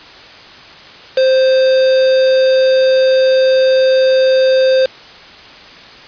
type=tone with quantisation; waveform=triangle; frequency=523.3 Hz; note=C5; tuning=in tune; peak=-6 dBFS; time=1.17-4.86 s; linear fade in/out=5 ms; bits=3; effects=white hiss -36 dBFS RMS until 6.07 s + resampled to 11025 Hz